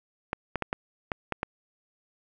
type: clicks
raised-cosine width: 0.5 ms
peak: -13 dBFS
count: 7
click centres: 0.331 / 0.557 / 0.623 / 0.729 / 1.118 / 1.323 / 1.431 s
effects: none